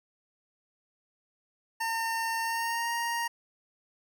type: tone with pitch glide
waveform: 25% pulse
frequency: 909 to 935.6 Hz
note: A#5 to A#5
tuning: -44 to +6 cents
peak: -25 dBFS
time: 1.8-3.28 s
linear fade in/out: 10 ms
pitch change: +50 cents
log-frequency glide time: 2.42-2.91 s
effects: none